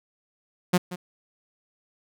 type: tone with echo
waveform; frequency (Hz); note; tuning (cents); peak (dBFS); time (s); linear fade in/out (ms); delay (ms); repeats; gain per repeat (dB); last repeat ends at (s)
sawtooth; 179.2; F3; +45; -13; 0.73-0.78; 10; 180; 1; -15; 0.96
effects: none